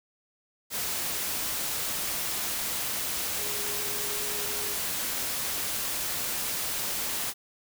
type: tone in noise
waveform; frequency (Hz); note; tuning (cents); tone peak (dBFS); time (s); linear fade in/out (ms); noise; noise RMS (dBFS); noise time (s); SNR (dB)
sine; 415.3; G#4; 0; -41; 3.36-4.77; 50; white; -31; 0.7-7.34; -13
effects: none